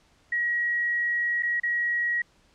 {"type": "tone with dropouts", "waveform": "sine", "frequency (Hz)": 1905, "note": "A#6", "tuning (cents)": 37, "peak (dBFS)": -23, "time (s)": [0.32, 2.22], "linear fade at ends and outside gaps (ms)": 5, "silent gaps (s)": [[1.425, 1.431], [1.6, 1.633]], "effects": ["pink hiss -62 dBFS RMS until 2.54 s", "low-pass 7000 Hz 12 dB/octave"]}